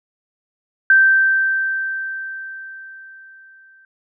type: tone with exponential decay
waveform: sine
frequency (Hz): 1560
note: G6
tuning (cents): -9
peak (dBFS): -7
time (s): 0.9-3.85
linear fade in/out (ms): 2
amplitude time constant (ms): 640
effects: none